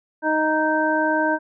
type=harmonic tone; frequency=311.1 Hz; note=D#4; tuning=in tune; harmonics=1 / 2 / 3 / 5; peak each=-23 / -23 / -23 / -23 dBFS; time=0.22-1.39 s; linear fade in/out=50 ms; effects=none